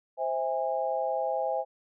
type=chord; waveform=sine; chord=C augmented; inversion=none; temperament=just; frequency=523.3 / 654.1 / 817.6 Hz; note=C5 / E5 / G#5; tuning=0 / -14 / -27 cents; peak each=-31 dBFS; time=0.17-1.65 s; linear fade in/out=50 ms; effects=none